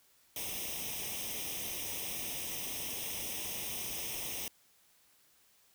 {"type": "noise with comb filter", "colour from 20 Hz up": "white", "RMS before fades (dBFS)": -39, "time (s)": [0.36, 4.48], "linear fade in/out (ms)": 2, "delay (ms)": 0.34, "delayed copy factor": 0.8, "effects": ["white hiss -67 dBFS RMS until 5.74 s"]}